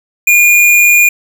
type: tone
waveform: square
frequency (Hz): 2426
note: D#7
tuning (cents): -44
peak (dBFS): -5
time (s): 0.27-1.09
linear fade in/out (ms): 5
effects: none